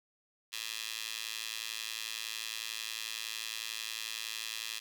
15% pulse tone with high-pass filter, 111 Hz, A2, 16 cents sharp, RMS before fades -40 dBFS, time 0.52-4.8 s, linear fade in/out 20 ms, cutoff 3100 Hz, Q 1.5, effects none

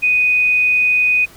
sine tone, 2489 Hz, D#7, in tune, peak -11 dBFS, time 0.02-1.26 s, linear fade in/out 20 ms, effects pink hiss -43 dBFS RMS until 1.36 s

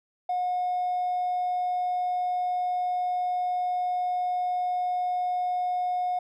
sine tone with hard clipping, 723 Hz, F#5, 40 cents flat, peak -25 dBFS, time 0.29-6.19 s, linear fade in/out 5 ms, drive 1 dB, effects none

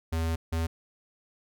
square tone pair in turn, 81.7 / 82.03 Hz, E2 / E2, -15 / -8 cents, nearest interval unison, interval 7 cents, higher second, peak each -27 dBFS, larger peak neither, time 0.12-0.36 / 0.52-0.67 s, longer first, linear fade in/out 10 ms, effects none

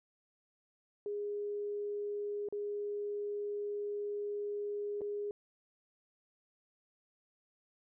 sine tone with dropouts, 411.6 Hz, G#4, 16 cents flat, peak -35 dBFS, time 1.06-5.31 s, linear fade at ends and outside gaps 1 ms, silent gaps 2.487-2.525 / 5.009-5.016 s, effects none

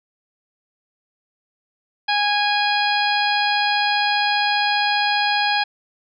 harmonic tone, 825 Hz, G#5, 12 cents flat, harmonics 1 / 2 / 3 / 4 / 5 / 6, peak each -20 / -23 / -25 / -26 / -27 / -28 dBFS, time 2.08-5.64 s, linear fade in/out 10 ms, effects none

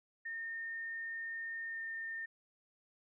sine tone with pitch glide, 1825 to 1814.5 Hz, A#6 to A#6, -37 to -47 cents, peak -39 dBFS, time 0.25-2.26 s, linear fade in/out 10 ms, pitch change -10 cents, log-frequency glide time 1.7-1.79 s, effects none

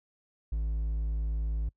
triangle tone with hard clipping, 54.6 Hz, A1, 13 cents flat, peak -29 dBFS, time 0.52-1.69 s, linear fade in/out 5 ms, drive 6 dB, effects noise-tail reverb RT60 0.1 s tail -24 dB re dry

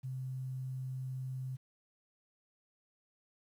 sine tone with quantisation, 130.1 Hz, C3, 9 cents flat, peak -37 dBFS, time 0.03-1.57 s, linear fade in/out 20 ms, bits 11, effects none

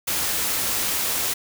white noise, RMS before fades -24 dBFS, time 0.07-1.34 s, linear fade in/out 10 ms, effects none

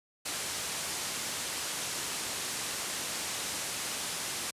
white low-pass noise, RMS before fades -36 dBFS, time 0.25-4.51 s, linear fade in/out 10 ms, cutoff 10000 Hz, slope 24 dB/octave, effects high-pass 80 Hz 12 dB/octave + resampled to 32000 Hz

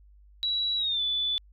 sine tone with pitch glide, 3907 to 3481 Hz, B7 to A7, -19 to -19 cents, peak -25 dBFS, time 0.43-1.38 s, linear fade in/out 0 ms, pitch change -200 cents, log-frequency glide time 0.77-1.02 s, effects added 50 Hz sine -52 dBFS peak until 1.52 s

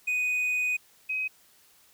triangle / sine tone pair in turn, 2489 / 2527 Hz, D#7 / D#7, 0 / +26 cents, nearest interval unison, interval 26 cents, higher second, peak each -23 / -27 dBFS, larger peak first, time 0.07-0.77 / 1.09-1.28 s, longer first, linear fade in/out 10 ms, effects white hiss -60 dBFS RMS until 1.93 s

